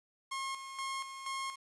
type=tone with tremolo; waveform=sawtooth; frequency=1077 Hz; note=C6; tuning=50 cents sharp; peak=-32 dBFS; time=0.31-1.56 s; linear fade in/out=10 ms; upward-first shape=square; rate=2.1 Hz; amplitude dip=60%; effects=resampled to 24000 Hz + 10-bit